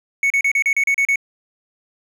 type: tone bursts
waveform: triangle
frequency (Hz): 2217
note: C#7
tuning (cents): 0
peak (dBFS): -12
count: 9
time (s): 0.23-1.158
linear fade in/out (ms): 2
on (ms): 72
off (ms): 35
effects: none